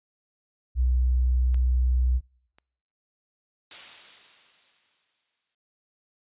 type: tone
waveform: sine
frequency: 62.5 Hz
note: B1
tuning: 21 cents sharp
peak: -19 dBFS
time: 0.75-2.21 s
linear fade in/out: 50 ms
type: clicks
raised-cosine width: 0.3 ms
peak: -29 / -38 dBFS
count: 2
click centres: 1.544 / 2.585 s
type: noise with exponential decay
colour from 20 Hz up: blue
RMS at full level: -32 dBFS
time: 3.71-5.55 s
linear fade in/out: 2 ms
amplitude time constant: 400 ms
effects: noise-tail reverb RT60 0.8 s tail -26 dB re dry + resampled to 8000 Hz